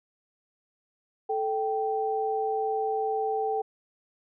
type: tone pair together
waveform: sine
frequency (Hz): 437.6 / 779.7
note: A4 / G5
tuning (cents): -9 / -10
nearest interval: minor seventh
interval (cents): 999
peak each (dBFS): -28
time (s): 1.29-3.62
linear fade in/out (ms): 10
effects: none